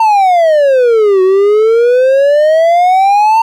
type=exponential two-way sweep; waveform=triangle; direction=down then up; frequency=911 to 370 to 911 Hz; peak=-3 dBFS; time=0-3.42 s; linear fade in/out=5 ms; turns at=1.22 s; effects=none